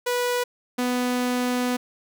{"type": "tone pair in turn", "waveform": "sawtooth", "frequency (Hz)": [490, 248.1], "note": ["B4", "B3"], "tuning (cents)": [-14, 8], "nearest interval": "octave", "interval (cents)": 1178, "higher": "first", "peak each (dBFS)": -18, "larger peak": "neither", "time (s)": [[0.06, 0.44], [0.78, 1.77]], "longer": "second", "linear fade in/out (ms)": 10, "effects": []}